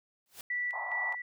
white noise with exponential growth, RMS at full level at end -41 dBFS, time 0.26-0.41 s, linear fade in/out 1 ms, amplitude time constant 32 ms
sine tone with tremolo, 1962 Hz, B6, 12 cents flat, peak -30 dBFS, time 0.5-1.22 s, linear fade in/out 5 ms, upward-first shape square, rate 2.4 Hz, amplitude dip 50%
white band-pass noise, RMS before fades -40 dBFS, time 0.73-1.15 s, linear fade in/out 5 ms, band 710 to 1000 Hz, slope 48 dB/octave
effects none

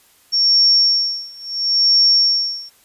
sine tone with tremolo, 5490 Hz, F8, 31 cents flat, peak -9 dBFS, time 0.32-2.7 s, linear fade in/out 20 ms, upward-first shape sine, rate 0.73 Hz, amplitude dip 95%, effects white hiss -53 dBFS RMS until 2.84 s + resampled to 32000 Hz

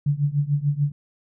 sine tone with tremolo, 144.6 Hz, D3, 27 cents flat, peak -15 dBFS, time 0.06-0.92 s, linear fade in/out 5 ms, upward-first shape triangle, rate 6.8 Hz, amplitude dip 95%, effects none

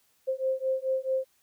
sine beating tone pair, 523.3 / 527.9 Hz, C5 / C5, 0 / +15 cents, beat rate 4.6 Hz, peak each -29 dBFS, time 0.27-1.25 s, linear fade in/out 20 ms, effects white hiss -68 dBFS RMS until 1.42 s

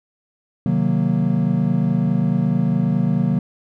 triangle chord, C half-diminished seventh, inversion none, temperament equal, 130.81 / 155.56 / 185 / 233.1 Hz, C3 / Eb3 / Gb3 / Bb3, 0 / 0 / 0 / 0 cents, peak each -21 / -19 / -18 / -20 dBFS, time 0.66-3.39 s, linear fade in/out 2 ms, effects none

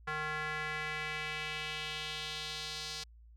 square tone with band-pass filter sweep, 153.7 Hz, D#3, 21 cents flat, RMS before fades -39 dBFS, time 0.07-3.04 s, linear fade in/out 10 ms, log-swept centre 1500 to 4700 Hz, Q 2.2, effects added 57 Hz sine -54 dBFS peak until 3.36 s

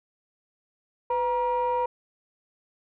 sine tone pair together, 499.8 / 949 Hz, B4 / A#5, +21 / +31 cents, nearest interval major seventh, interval 1110 cents, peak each -25 / -23 dBFS, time 1.1-1.86 s, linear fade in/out 5 ms, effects tanh soft clip ceiling -19 dBFS

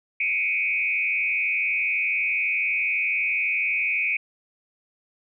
sine tone with frequency modulation, 2370 Hz, D7, 15 cents sharp, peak -21 dBFS, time 0.2-4.17 s, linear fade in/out 5 ms, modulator 92 Hz, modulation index 2, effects none

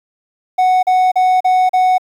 triangle tone bursts, 740 Hz, F#5, in tune, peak -7 dBFS, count 5, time 0.58-1.982 s, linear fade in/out 10 ms, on 250 ms, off 38 ms, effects 8-bit

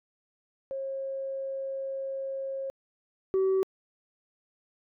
sine tone pair in turn, 540 / 381.8 Hz, C#5 / G4, -45 / -46 cents, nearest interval tritone, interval 601 cents, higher first, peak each -31 / -20 dBFS, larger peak second, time 0.71-2.7 / 3.34-3.63 s, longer first, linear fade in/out 0 ms, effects tanh soft clip ceiling -21 dBFS

